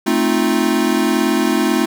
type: chord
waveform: square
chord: F dominant seventh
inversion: first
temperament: equal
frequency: 220 / 261.6 / 311.1 / 349.2 Hz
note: A3 / C4 / Eb4 / F4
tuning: 0 / 0 / 0 / 0 cents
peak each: -20 dBFS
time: 0.06-1.86 s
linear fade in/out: 10 ms
effects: none